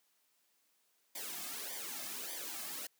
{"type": "noise with flanger", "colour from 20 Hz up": "white", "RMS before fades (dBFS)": -43, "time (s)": [1.15, 2.87], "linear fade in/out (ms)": 5, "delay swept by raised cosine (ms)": [0.73, 2.13], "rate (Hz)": 1.7, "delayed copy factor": -0.85, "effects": ["white hiss -75 dBFS RMS until 2.99 s", "high-pass 200 Hz 12 dB/octave"]}